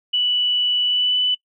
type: tone with pitch glide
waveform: sine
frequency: 2960 to 2989 Hz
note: F#7 to F#7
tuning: 0 to +17 cents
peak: -16 dBFS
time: 0.13-1.35 s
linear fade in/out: 10 ms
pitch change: +17 cents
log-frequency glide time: 0.85-1.17 s
effects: noise-tail reverb RT60 0.1 s tail -22 dB re dry